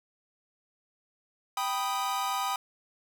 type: chord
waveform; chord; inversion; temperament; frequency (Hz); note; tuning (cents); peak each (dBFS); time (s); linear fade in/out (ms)
45% pulse; G augmented; none; equal; 784 / 987.8 / 1244.5; G5 / B5 / D#6; 0 / 0 / 0; -33; 1.57-2.56; 2
effects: none